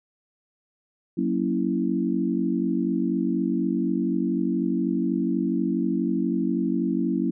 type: chord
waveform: sine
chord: F# dominant seventh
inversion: none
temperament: equal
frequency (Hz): 185 / 233.1 / 277.2 / 329.6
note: F#3 / A#3 / C#4 / E4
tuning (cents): 0 / 0 / 0 / 0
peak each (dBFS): -27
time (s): 1.17-7.31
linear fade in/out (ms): 10
effects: none